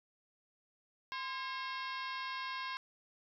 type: harmonic tone with a mistuned harmonic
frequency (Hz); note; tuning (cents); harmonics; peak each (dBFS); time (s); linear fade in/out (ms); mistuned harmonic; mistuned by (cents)
540; C#5; -45; 2 / 3 / 4 / 5 / 6 / 7 / 8 / 9 / 10; -41 / -45 / -47 / -49 / -51 / -52 / -53 / -54 / -55; 1.12-2.77; 0; 2; -69
effects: none